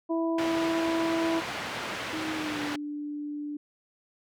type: harmonic tone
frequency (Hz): 329.6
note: E4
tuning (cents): 0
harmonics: 1 / 2 / 3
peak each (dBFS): -26 / -32 / -36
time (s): 0.09-1.41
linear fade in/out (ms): 20
type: band-pass noise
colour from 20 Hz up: white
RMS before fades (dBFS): -35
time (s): 0.38-2.76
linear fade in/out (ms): 5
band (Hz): 100 to 2400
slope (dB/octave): 12
type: tone with pitch glide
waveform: sine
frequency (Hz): 315.4 to 294.3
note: D#4 to D4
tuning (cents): +24 to +4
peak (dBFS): -32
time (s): 2.13-3.57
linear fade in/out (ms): 5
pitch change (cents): -120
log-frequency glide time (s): 2.33-2.62
effects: none